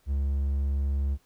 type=tone; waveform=triangle; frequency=69.5 Hz; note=C#2; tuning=5 cents sharp; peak=-22 dBFS; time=0.06-1.18 s; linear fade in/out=50 ms; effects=pink hiss -66 dBFS RMS until 1.25 s